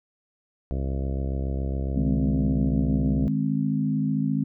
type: harmonic tone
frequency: 67.2 Hz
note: C2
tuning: 47 cents sharp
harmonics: 1 / 2 / 3 / 4 / 5 / 6 / 7 / 8 / 9 / 10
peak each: -26 / -32 / -36 / -38 / -40 / -42 / -43 / -44 / -45 / -46 dBFS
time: 0.71-3.28 s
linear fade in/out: 0 ms
type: chord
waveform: sine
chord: Ab major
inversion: second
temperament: equal with one note detuned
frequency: 152.54 / 207.7 / 261.6 Hz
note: Eb3 / Ab3 / C4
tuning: -34 / 0 / 0 cents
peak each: -26 dBFS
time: 1.96-4.44 s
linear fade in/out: 5 ms
effects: none